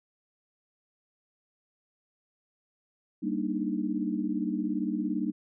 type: chord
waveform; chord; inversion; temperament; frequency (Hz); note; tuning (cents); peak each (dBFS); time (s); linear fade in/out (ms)
sine; Eb major seventh; first; equal; 196 / 233.1 / 293.7 / 311.1; G3 / Bb3 / D4 / Eb4; 0 / 0 / 0 / 0; -33; 3.22-5.32; 20
effects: none